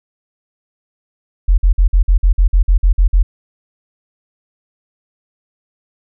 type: tone bursts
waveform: sine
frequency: 43.24 Hz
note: F1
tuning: 16 cents flat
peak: -6 dBFS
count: 12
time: 1.48-3.23 s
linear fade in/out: 10 ms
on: 100 ms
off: 50 ms
effects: none